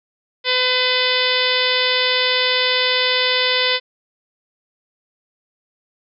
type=harmonic tone; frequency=505 Hz; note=B4; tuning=39 cents sharp; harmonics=1 / 2 / 3 / 4 / 5 / 6 / 7 / 8 / 9 / 10; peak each=-23 / -27 / -27 / -22 / -26 / -24 / -21 / -26 / -27 / -27 dBFS; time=0.44-3.8 s; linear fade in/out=50 ms; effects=none